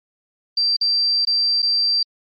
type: tone with dropouts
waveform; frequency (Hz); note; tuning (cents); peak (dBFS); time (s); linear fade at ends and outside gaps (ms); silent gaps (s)
sine; 4699; D8; 0; -15; 0.57-2.03; 5; 0.766-0.811 / 1.251-1.271 / 1.621-1.627
effects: MP3 32 kbps